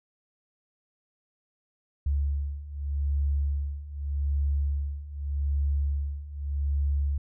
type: beating tone pair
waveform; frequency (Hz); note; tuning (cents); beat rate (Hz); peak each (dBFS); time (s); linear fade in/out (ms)
sine; 70.5 / 71.33; C#2 / D2; +30 / -50; 0.83; -30 / -27; 2.06-7.18; 5
effects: none